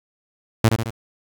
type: tone with echo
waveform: sawtooth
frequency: 113.2 Hz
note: A2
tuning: 50 cents sharp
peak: -7 dBFS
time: 0.64-0.69 s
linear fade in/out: 5 ms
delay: 72 ms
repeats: 3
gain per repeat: -5 dB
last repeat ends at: 0.906 s
effects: 8-bit